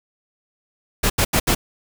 pink noise bursts at uneven times, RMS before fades -17 dBFS, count 4, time 1.03-1.1 / 1.18-1.25 / 1.33-1.4 / 1.47-1.55 s, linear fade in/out 10 ms, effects none

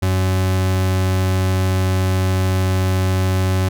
40% pulse tone, 93.7 Hz, F#2, 22 cents sharp, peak -14 dBFS, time 0.02-3.69 s, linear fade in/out 10 ms, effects none

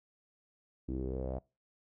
sawtooth tone with low-pass filter sweep, 64.7 Hz, C2, 19 cents flat, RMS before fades -37 dBFS, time 0.88-1.39 s, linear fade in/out 10 ms, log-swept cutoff 300 to 660 Hz, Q 4.9, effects noise-tail reverb RT60 0.3 s tail -25 dB re dry

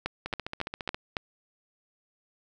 two click trains, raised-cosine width 0.3 ms, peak -18 / -13 dBFS, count 11 / 5, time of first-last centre 0.26-0.945 / 0.06-1.168 s, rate 14.6 / 3.61 Hz, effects none

